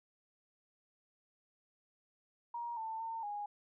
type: tone with pitch steps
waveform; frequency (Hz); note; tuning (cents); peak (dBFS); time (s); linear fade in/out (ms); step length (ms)
sine; 945 / 890 / 906 / 825; A#5 / A5 / A#5 / G#5; +23 / +20 / -50 / -12; -38; 2.54-3.46; 5; 230
effects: none